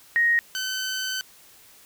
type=tone pair in turn; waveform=sine / 15% pulse; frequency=1873 / 1524.5 Hz; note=A#6 / G6; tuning=+8 / -49 cents; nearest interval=major third; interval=357 cents; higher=first; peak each=-17 / -20 dBFS; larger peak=first; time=0.16-0.39 / 0.55-1.21 s; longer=second; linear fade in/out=0 ms; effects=white hiss -52 dBFS RMS until 1.85 s